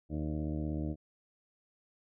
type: harmonic tone with a mistuned harmonic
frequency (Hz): 76.4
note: D#2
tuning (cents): -31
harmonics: 1 / 2 / 3 / 4 / 5 / 6 / 7 / 8 / 9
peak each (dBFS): -37 / -38 / -41 / -38 / -50 / -52 / -50 / -50 / -55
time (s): 0.09-0.96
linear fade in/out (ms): 50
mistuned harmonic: 7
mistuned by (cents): +34
effects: none